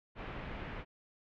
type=low-pass noise; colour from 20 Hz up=pink; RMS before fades=-43 dBFS; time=0.15-0.85 s; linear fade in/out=50 ms; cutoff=2700 Hz; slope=24 dB/octave; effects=none